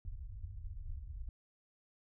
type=low-pass noise; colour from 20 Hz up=pink; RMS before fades=-44 dBFS; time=0.05-1.29 s; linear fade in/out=2 ms; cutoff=100 Hz; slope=48 dB/octave; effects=none